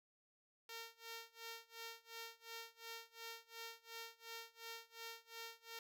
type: tone with tremolo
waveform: 5% pulse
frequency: 458.1 Hz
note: A#4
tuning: 30 cents flat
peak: -36 dBFS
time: 0.69-5.79 s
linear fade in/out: 2 ms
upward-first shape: sine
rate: 2.8 Hz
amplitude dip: 95%
effects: none